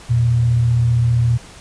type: tone pair together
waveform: sine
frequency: 83.7 / 118.88 Hz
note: E2 / A#2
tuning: +27 / +34 cents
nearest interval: tritone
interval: 607 cents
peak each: -24 / -12 dBFS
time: 0.09-1.38 s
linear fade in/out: 20 ms
effects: pink hiss -40 dBFS RMS until 1.6 s + resampled to 22050 Hz